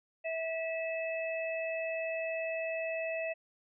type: harmonic tone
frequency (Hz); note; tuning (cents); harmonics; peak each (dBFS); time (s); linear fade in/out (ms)
651; E5; -22; 1 / 3 / 4; -34 / -44 / -39; 0.24-3.34; 20
effects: none